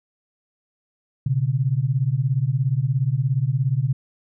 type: beating tone pair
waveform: sine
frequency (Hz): 123.47 / 140.47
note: B2 / C#3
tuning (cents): 0 / +23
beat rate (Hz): 17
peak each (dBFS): -21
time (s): 1.26-3.93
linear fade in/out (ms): 5
effects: none